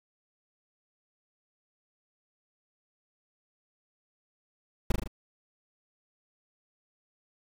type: noise with echo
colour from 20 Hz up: brown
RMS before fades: -23 dBFS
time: 4.9-4.92 s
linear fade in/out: 5 ms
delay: 39 ms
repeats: 4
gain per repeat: -3 dB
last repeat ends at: 5.076 s
effects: none